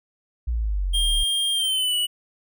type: exponential sweep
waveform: sine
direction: down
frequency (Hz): 61.2 to 35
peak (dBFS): -21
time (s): 0.47-1.24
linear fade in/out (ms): 10
type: tone with pitch glide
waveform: square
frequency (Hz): 3210 to 2944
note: G7 to F#7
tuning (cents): +40 to -9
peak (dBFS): -21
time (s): 0.93-2.07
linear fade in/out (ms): 20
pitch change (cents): -149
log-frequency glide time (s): 1.53-1.96
effects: none